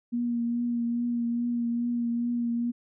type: tone with vibrato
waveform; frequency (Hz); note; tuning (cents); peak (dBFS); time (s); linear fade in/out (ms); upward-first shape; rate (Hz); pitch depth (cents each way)
sine; 237.4; A#3; +32; -25; 0.12-2.72; 20; triangle; 2.4; 25
effects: none